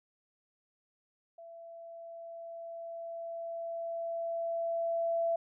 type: tone with level ramp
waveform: sine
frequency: 670 Hz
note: E5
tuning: 28 cents sharp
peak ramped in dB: -47 to -27 dBFS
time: 1.38-5.36 s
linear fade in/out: 5 ms
effects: none